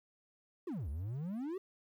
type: exponential two-way sweep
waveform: triangle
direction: down then up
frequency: 397.9 to 66.8 to 397.9 Hz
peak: -35 dBFS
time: 0.67-1.58 s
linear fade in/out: 5 ms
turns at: 0.89 s
effects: 12-bit

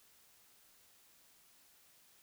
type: silence
effects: white hiss -66 dBFS RMS until 2.22 s

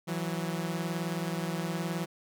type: beating tone pair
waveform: sawtooth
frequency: 164.81 / 183.81 Hz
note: E3 / F#3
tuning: 0 / -11 cents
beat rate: 19 Hz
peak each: -29 / -31 dBFS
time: 0.07-2.06 s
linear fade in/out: 20 ms
effects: none

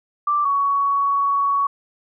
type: tone pair in turn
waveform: sine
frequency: 1174.7 / 1120.2 Hz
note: D6 / C#6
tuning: 0 / +18 cents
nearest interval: minor second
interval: 82 cents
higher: first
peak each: -16 dBFS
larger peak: neither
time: 0.27-0.45 / 0.45-1.67 s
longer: second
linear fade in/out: 5 ms
effects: none

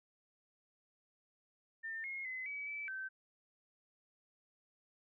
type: tone with pitch steps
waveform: sine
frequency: 1803 / 2154 / 2036 / 2280 / 2309 / 1545 Hz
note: A6 / C7 / C7 / C#7 / D7 / G6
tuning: +42 / +50 / -48 / +48 / -30 / -26 cents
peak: -40 dBFS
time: 1.83-3.09 s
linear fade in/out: 20 ms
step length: 210 ms
effects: none

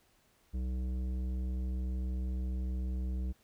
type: tone with tanh clipping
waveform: triangle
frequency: 63.1 Hz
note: B1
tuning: 38 cents sharp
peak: -34 dBFS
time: 0.53-3.33 s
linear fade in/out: 20 ms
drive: 16 dB
effects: pink hiss -69 dBFS RMS until 3.43 s

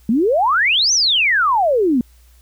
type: exponential two-way sweep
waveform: sine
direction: up then down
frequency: 207.4 to 6270 to 228 Hz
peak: -12 dBFS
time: 0.09-2.01 s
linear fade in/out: 2 ms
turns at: 0.93 s
effects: added 60 Hz sine -46 dBFS peak until 2.41 s + white hiss -56 dBFS RMS until 2.41 s

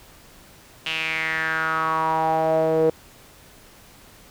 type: tone with band-pass filter sweep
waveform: sawtooth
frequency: 160 Hz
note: D#3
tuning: 49 cents sharp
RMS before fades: -22 dBFS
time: 0.86-2.9 s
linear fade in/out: 5 ms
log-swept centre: 2900 to 470 Hz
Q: 5.4
effects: pink hiss -49 dBFS RMS until 4.3 s

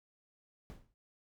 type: noise with exponential decay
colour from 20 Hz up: brown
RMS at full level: -43 dBFS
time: 0.7-0.94 s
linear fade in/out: 0 ms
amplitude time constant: 52 ms
effects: none

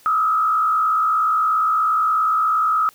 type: tone with frequency modulation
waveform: sine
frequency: 1277 Hz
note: D#6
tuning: 45 cents sharp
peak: -15 dBFS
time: 0.06-2.89 s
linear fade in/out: 0 ms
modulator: 58.5 Hz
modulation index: 0.86
effects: white hiss -51 dBFS RMS until 2.94 s

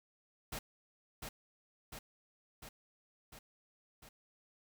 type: noise with echo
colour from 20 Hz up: pink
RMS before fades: -42 dBFS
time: 0.52-0.59 s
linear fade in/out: 5 ms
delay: 700 ms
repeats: 5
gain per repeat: -3 dB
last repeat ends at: 4.09 s
effects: none

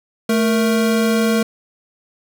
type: tone pair together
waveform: square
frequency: 220 / 466.2 Hz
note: A3 / A#4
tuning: 0 / 0 cents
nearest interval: octave + minor second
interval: 1300 cents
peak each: -16 / -20 dBFS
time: 0.29-1.43 s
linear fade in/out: 5 ms
effects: none

